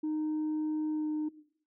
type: tone with pitch glide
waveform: sine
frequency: 308.3 to 305.8 Hz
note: D#4 to D#4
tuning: -16 to -30 cents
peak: -28 dBFS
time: 0.03-1.29 s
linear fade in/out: 10 ms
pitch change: -14 cents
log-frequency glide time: 0.9-1.08 s
effects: noise-tail reverb RT60 0.6 s tail -17 dB re dry + tanh soft clip ceiling -28 dBFS